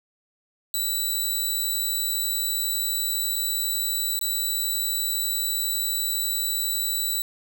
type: tone with dropouts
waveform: 10% pulse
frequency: 3951 Hz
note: B7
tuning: in tune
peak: -16 dBFS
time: 0.74-7.22 s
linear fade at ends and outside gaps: 1 ms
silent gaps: 3.357-3.361 / 4.191-4.212 s
effects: none